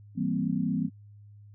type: chord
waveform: sine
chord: C dominant seventh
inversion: first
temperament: equal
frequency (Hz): 164.81 / 196 / 233.1 / 261.6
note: E3 / G3 / Bb3 / C4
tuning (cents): 0 / 0 / 0 / 0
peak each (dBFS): -31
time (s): 0.15-0.9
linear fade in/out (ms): 50
effects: added 103 Hz sine -48 dBFS peak until 1.54 s